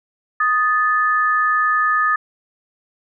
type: tone pair together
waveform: sine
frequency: 1244.5 / 1745.3 Hz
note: D#6 / A6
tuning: 0 / -15 cents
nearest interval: tritone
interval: 585 cents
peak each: -16 / -18 dBFS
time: 0.4-2.16 s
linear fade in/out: 5 ms
effects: none